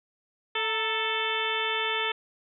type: harmonic tone with a mistuned harmonic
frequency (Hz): 440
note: A4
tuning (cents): 0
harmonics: 1 / 2 / 3 / 4 / 5 / 6 / 7 / 8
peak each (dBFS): -34 / -34 / -34 / -34 / -34 / -34 / -34 / -34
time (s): 0.55-2.12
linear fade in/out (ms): 5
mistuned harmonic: 2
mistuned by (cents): +63
effects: none